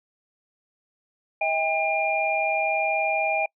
sine tone cluster, 640 / 801 / 2404 Hz, D#5 / G5 / D7, +49 / +37 / +40 cents, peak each -26 / -26 / -25 dBFS, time 1.41-3.46 s, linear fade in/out 5 ms, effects noise-tail reverb RT60 0.1 s tail -26 dB re dry

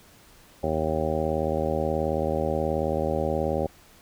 harmonic tone, 78.6 Hz, D#2, 18 cents sharp, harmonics 1 / 2 / 3 / 4 / 5 / 6 / 7 / 8 / 9 / 10, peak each -32 / -33 / -33 / -35 / -31 / -33 / -28 / -39 / -36 / -34 dBFS, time 0.63-3.67 s, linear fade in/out 5 ms, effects pink hiss -54 dBFS RMS until 4.01 s

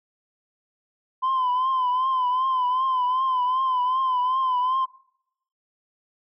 sine tone with vibrato, 1023 Hz, C6, 39 cents flat, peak -18 dBFS, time 1.22-4.86 s, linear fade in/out 20 ms, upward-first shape triangle, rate 2.6 Hz, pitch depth 73 cents each way, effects noise-tail reverb RT60 0.8 s tail -25 dB re dry + tanh soft clip ceiling -18 dBFS

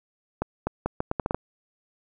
accelerating click train, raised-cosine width 1 ms, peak -11 dBFS, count 9, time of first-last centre 0.42-1.346 s, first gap 250 ms, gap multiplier 0.76, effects none

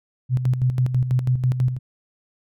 sine tone with tremolo, 126.7 Hz, B2, 45 cents sharp, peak -15 dBFS, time 0.29-1.79 s, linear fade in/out 50 ms, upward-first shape square, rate 6.1 Hz, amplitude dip 60%, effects none

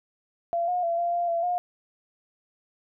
sine tone with pitch steps, 683 / 718 / 678 / 691 / 695 / 677 / 713 Hz, F5 / F5 / E5 / F5 / F5 / E5 / F5, -39 / +48 / +49 / -19 / -9 / +46 / +36 cents, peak -23 dBFS, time 0.53-1.58 s, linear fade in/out 0 ms, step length 150 ms, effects none

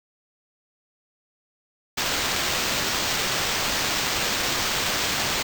white noise with sample-and-hold, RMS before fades -25 dBFS, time 1.97-5.43 s, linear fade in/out 10 ms, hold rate 11025 Hz, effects none

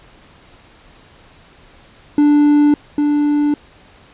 triangle tone pair in turn, 293.7 / 293.7 Hz, D4 / D4, 0 / 0 cents, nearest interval unison, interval 0 cents, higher neither, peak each -6 / -10 dBFS, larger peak first, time 2.18-2.74 / 2.98-3.54 s, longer neither, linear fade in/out 2 ms, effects pink hiss -46 dBFS RMS until 4.13 s + resampled to 8000 Hz

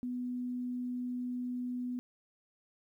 sine tone, 247.8 Hz, B3, 6 cents sharp, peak -34 dBFS, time 0.03-1.99 s, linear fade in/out 0 ms, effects 12-bit

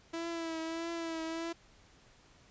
sawtooth tone with vibrato, 329.6 Hz, E4, in tune, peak -32 dBFS, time 0.13-1.53 s, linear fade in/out 10 ms, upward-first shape triangle, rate 1.6 Hz, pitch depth 43 cents each way, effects pink hiss -62 dBFS RMS until 2.5 s + resampled to 16000 Hz

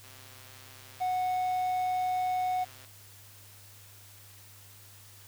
click train, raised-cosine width 0.2 ms, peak -35 dBFS, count 366, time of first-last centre 0.04-2.848 s, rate 130 Hz
triangle tone, 736 Hz, F#5, 9 cents flat, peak -25 dBFS, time 1-2.65 s, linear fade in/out 20 ms
effects added 100 Hz sine -55 dBFS peak until 5.27 s + white hiss -54 dBFS RMS until 5.27 s

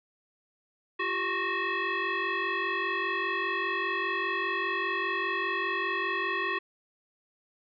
sine tone with frequency modulation, 392 Hz, G4, in tune, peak -27 dBFS, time 0.99-6.59 s, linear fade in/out 10 ms, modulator 739 Hz, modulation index 3.2, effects none

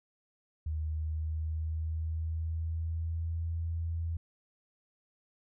sine tone with pitch glide, 77.78 to 82.88 Hz, D#2 to E2, 0 to +10 cents, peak -31 dBFS, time 0.66-4.17 s, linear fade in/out 5 ms, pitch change +110 cents, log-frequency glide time 0.83-3.48 s, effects none

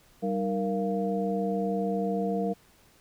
sine tone cluster, 194 / 307.3 / 466.7 / 692 Hz, G3 / D#4 / A#4 / F5, -18 / -21 / +2 / -16 cents, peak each -29 / -36 / -30 / -33 dBFS, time 0.22-2.54 s, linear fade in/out 20 ms, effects pink hiss -60 dBFS RMS until 3 s

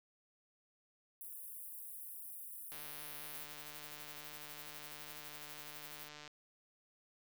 white high-pass noise, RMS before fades -49 dBFS, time 1.21-3.43 s, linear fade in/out 0 ms, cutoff 9600 Hz, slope 48 dB/octave
click train, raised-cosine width 0.2 ms, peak -34 dBFS, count 531, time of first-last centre 2.72-6.277 s, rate 149 Hz
violet noise with tremolo, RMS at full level -50 dBFS, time 3.33-6.09 s, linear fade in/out 20 ms, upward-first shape sine, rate 12 Hz, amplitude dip 55%
effects none

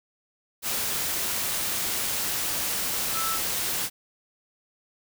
sine tone in noise, 1318.5 Hz, E6, in tune, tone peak -29 dBFS, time 3.13-3.4 s, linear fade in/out 50 ms, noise white, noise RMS -28 dBFS, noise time 0.62-3.9 s, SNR -4 dB, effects none

